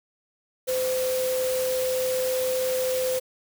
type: tone in noise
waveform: sine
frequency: 513 Hz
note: C5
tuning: 34 cents flat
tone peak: -23 dBFS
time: 0.67-3.2 s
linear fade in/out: 20 ms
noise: white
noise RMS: -33 dBFS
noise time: 0.67-3.2 s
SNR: +7 dB
effects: none